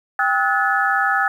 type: tone cluster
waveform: sine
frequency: 788 / 1284 / 1462 / 1724 Hz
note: G5 / E6 / F#6 / A6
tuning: +9 / -46 / -21 / -36 cents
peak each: -21 dBFS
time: 0.19-1.28 s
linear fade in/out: 2 ms
effects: 8-bit